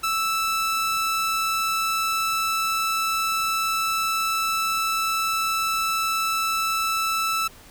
sawtooth tone, 1318.5 Hz, E6, in tune, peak -18 dBFS, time 0.03-7.48 s, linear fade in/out 10 ms, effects pink hiss -48 dBFS RMS until 7.7 s

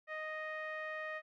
sawtooth tone with low-pass filter, 622 Hz, D#5, 1 cent flat, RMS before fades -42 dBFS, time 0.07-1.22 s, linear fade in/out 50 ms, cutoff 2000 Hz, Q 4.3, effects none

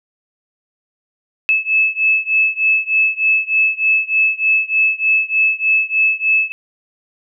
sine beating tone pair, 2604 / 2607.3 Hz, E7 / E7, -22 / -20 cents, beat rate 3.3 Hz, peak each -15 / -16 dBFS, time 1.49-6.52 s, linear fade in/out 0 ms, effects none

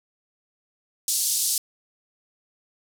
white band-pass noise, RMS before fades -24 dBFS, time 1.08-1.58 s, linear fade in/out 2 ms, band 4400 to 12000 Hz, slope 24 dB/octave, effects none

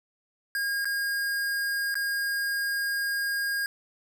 square tone with dropouts, 1624 Hz, G#6, 39 cents flat, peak -27 dBFS, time 0.55-3.66 s, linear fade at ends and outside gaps 1 ms, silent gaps 0.846-0.854 / 1.943-1.954 s, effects none

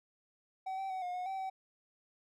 triangle tone with pitch steps, 760 / 773 / 752 / 717 / 727 / 770 / 763 Hz, F#5 / G5 / F#5 / F5 / F#5 / G5 / G5, +46 / -24 / +28 / +45 / -31 / -31 / -47 cents, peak -34 dBFS, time 0.66-1.5 s, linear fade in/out 10 ms, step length 120 ms, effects none

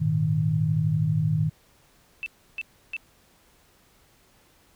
sine chord, Ab suspended second, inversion none, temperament equal, 103.83 / 116.54 / 155.56 Hz, Ab2 / Bb2 / Eb3, 0 / 0 / 0 cents, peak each -28 / -28 / -22 dBFS, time 0-1.5 s, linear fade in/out 20 ms
sine tone bursts, 2651 Hz, E7, 9 cents sharp, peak -28 dBFS, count 3, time 2.23-2.966 s, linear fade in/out 0 ms, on 32 ms, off 320 ms
effects pink hiss -60 dBFS RMS until 4.75 s

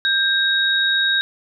sine tone pair together, 1590 / 3782 Hz, G6 / A#7, +24 / +24 cents, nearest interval octave + minor third, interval 1500 cents, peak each -18 dBFS, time 0.05-1.21 s, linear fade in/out 0 ms, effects none

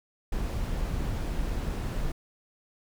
brown noise, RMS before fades -30 dBFS, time 0.32-2.12 s, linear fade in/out 5 ms, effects none

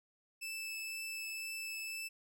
sawtooth tone with vibrato, 2631 Hz, E7, 4 cents flat, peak -37 dBFS, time 0.41-2.09 s, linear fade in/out 20 ms, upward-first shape triangle, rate 2 Hz, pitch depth 8 cents each way, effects none

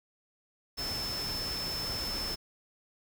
sine tone in noise, 5274 Hz, E8, in tune, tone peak -34 dBFS, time 0.77-2.36 s, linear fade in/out 20 ms, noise pink, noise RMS -39 dBFS, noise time 0.77-2.36 s, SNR +2 dB, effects none

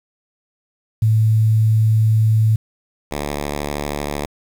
sine / 5% pulse tone pair in turn, 110 / 72.87 Hz, A2 / D2, 0 / -13 cents, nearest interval perfect fifth, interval 713 cents, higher first, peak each -11 dBFS, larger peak neither, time 1.02-2.56 / 3.11-4.26 s, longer first, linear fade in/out 5 ms, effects 7-bit

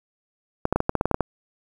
clicks, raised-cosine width 1 ms, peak -6 dBFS, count 11, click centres 0.654 / 0.726 / 0.76 / 0.804 / 0.894 / 0.953 / 1.011 / 1.056 / 1.113 / 1.144 / 1.207 s, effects 7-bit

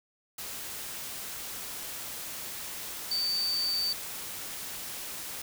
sine tone in noise, 4587 Hz, D8, 42 cents flat, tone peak -27 dBFS, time 3.11-3.93 s, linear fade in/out 5 ms, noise white, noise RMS -39 dBFS, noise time 0.38-5.42 s, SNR +9 dB, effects none

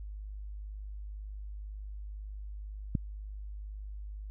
click, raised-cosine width 5 ms, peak -16 dBFS, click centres 2.952 s, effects added 51 Hz sine -39 dBFS peak until 4.3 s

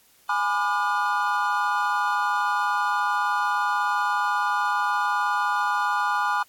triangle chord, G# diminished seventh, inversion none, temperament just, 830.6 / 996.7 / 1196.1 / 1435.3 Hz, G#5 / B5 / D6 / F6, 0 / +16 / +31 / +47 cents, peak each -25 dBFS, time 0.29-6.43 s, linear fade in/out 5 ms, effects white hiss -58 dBFS RMS until 6.48 s + AAC 64 kbps

